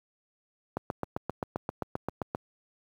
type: click train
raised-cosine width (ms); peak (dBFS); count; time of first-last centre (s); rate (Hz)
1; -16; 13; 0.77-2.349; 7.6
effects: high-pass 80 Hz 12 dB/octave + 9-bit